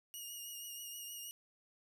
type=tone with vibrato; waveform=10% pulse; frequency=2867 Hz; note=F7; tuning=45 cents sharp; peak=-37 dBFS; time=0.14-1.31 s; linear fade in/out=0 ms; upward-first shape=triangle; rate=6.3 Hz; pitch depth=35 cents each way; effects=none